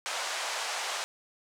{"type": "band-pass noise", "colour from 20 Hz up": "pink", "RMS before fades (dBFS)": -34, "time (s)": [0.06, 1.04], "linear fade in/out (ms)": 0, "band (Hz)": [640, 8300], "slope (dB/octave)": 24, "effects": []}